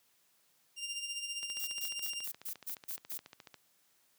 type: tone with tremolo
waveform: 20% pulse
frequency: 2794 Hz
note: F7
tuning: in tune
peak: -31 dBFS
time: 0.76-2.27 s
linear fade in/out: 50 ms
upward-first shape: sine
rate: 15 Hz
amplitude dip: 55%
type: click train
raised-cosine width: 0.2 ms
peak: -32 dBFS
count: 31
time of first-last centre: 1.43-3.543 s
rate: 14.2 Hz
type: noise bursts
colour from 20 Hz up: violet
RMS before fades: -40 dBFS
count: 8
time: 1.59-3.18 s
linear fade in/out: 10 ms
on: 85 ms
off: 130 ms
effects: white hiss -71 dBFS RMS until 4.18 s + high-pass 100 Hz 12 dB/octave